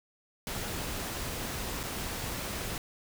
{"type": "noise with dropouts", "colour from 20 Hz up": "pink", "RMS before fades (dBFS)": -36, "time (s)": [0.47, 2.78], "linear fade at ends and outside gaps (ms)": 1, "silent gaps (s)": [1.832, 1.836], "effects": []}